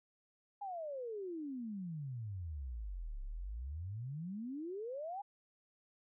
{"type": "exponential two-way sweep", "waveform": "sine", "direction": "down then up", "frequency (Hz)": [830.6, 32.7, 830.6], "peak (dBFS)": -40, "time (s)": [0.61, 5.22], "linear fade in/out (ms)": 10, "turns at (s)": 3.22, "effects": []}